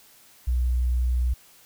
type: tone with sample-and-hold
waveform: sine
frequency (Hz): 61.6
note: B1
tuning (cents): -4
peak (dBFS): -20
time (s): 0.47-1.34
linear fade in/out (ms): 10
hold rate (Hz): 11025
effects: white hiss -54 dBFS RMS until 1.65 s